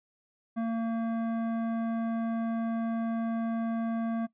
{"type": "tone with hard clipping", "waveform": "sine", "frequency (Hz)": 227.9, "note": "A#3", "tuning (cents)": -39, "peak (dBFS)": -30, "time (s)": [0.56, 4.27], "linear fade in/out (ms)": 20, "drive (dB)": 12, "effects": ["noise-tail reverb RT60 0.1 s tail -19 dB re dry", "resampled to 8000 Hz"]}